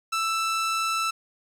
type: tone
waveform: sawtooth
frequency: 1324 Hz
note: E6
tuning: 7 cents sharp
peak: -20 dBFS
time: 0.12-1.11 s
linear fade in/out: 10 ms
effects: low-pass 10000 Hz 12 dB/octave + 9-bit

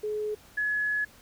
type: tone pair in turn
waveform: sine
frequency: 424.1 / 1696.4 Hz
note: G#4 / G#6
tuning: +36 / +36 cents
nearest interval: 2 octaves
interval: 2400 cents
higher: second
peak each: -28 / -25 dBFS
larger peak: second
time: 0.03-0.35 / 0.57-1.05 s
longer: second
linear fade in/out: 10 ms
effects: pink hiss -55 dBFS RMS until 1.21 s

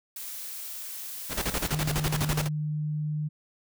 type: noise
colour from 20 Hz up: blue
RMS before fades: -38 dBFS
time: 0.16-1.68 s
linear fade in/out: 2 ms
type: noise with tremolo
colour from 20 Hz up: pink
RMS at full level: -28 dBFS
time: 1.29-2.49 s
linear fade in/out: 50 ms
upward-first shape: square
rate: 12 Hz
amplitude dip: 75%
type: tone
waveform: sine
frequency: 151.5 Hz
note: D#3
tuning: 46 cents flat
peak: -27 dBFS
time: 1.71-3.29 s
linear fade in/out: 20 ms
effects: none

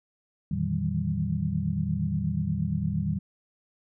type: tone cluster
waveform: sine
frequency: 85.8 / 115.2 / 154.4 / 162.9 / 194.5 Hz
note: F2 / A#2 / D#3 / E3 / G3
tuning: -30 / -20 / -13 / -20 / -13 cents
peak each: -33 / -34 / -30 / -32 / -30 dBFS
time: 0.51-3.19 s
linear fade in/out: 5 ms
effects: none

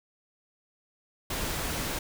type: noise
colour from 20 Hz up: pink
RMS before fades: -32 dBFS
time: 1.3-1.99 s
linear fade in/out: 5 ms
effects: none

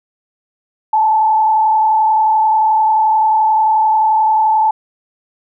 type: tone with frequency modulation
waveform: sine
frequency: 871 Hz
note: A5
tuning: 18 cents flat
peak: -9 dBFS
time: 0.93-4.71 s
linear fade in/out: 5 ms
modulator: 31.4 Hz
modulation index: 0.63
effects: none

